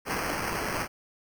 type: noise with sample-and-hold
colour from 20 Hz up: white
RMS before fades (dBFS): -31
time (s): 0.05-0.88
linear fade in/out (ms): 50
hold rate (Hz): 3675
effects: none